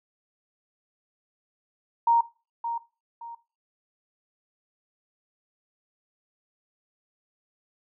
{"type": "tone with echo", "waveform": "sine", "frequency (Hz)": 932.3, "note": "A#5", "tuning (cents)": 0, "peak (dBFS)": -17, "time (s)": [2.07, 2.21], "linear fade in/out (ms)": 5, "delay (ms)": 570, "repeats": 2, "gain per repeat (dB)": -10, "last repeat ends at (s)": 3.35, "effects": ["noise-tail reverb RT60 0.3 s tail -18 dB re dry"]}